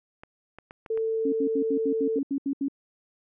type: clicks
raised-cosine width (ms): 0.5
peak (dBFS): -28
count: 5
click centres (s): 0.235 / 0.586 / 0.709 / 0.862 / 0.975
type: tone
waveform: sine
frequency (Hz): 446.2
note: A4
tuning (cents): +24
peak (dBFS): -24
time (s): 0.9-2.19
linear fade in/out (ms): 5
type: tone bursts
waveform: sine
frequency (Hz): 277.2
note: C#4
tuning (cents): 0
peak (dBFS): -24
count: 10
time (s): 1.25-2.684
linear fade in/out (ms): 5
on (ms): 75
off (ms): 76
effects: none